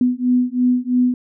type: beating tone pair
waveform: sine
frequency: 247.4 / 250.4 Hz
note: B3 / B3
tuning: +3 / +24 cents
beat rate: 3 Hz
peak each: -17 dBFS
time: 0.01-1.14 s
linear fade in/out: 2 ms
effects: none